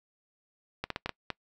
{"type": "clicks", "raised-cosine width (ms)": 0.3, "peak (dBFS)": -16, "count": 6, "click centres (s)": [0.84, 0.903, 0.961, 1.06, 1.093, 1.303], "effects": ["noise-tail reverb RT60 0.1 s tail -24 dB re dry"]}